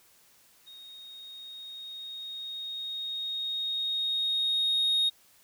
sine tone with level ramp, 3729 Hz, A#7, in tune, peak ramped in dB -46 to -20 dBFS, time 0.66-5.1 s, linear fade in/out 20 ms, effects tanh soft clip ceiling -21 dBFS + white hiss -61 dBFS RMS until 5.43 s

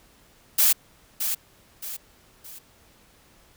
blue noise with echo, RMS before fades -18 dBFS, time 0.58-0.73 s, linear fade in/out 10 ms, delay 620 ms, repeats 3, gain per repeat -8 dB, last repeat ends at 2.59 s, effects pink hiss -57 dBFS RMS until 3.56 s

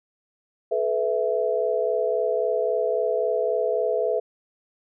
sine chord, A suspended second, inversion none, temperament equal with one note detuned, 430.2 / 493.9 / 659.3 Hz, A4 / B4 / E5, -39 / 0 / 0 cents, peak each -25 dBFS, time 0.71-4.2 s, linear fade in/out 10 ms, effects none

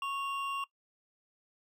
triangle tone pair together, 1102 / 2777 Hz, C#6 / F7, -11 / -10 cents, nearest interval octave + major third, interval 1601 cents, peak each -33 / -36 dBFS, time 0.02-0.64 s, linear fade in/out 2 ms, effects noise-tail reverb RT60 0.1 s tail -20 dB re dry

